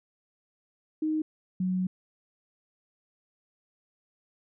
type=tone pair in turn; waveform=sine; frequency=311.1 / 184.57 Hz; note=D#4 / F#3; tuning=0 / -4 cents; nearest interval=major sixth; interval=904 cents; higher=first; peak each=-25 dBFS; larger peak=neither; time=1.02-1.22 / 1.6-1.87 s; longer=second; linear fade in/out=5 ms; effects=none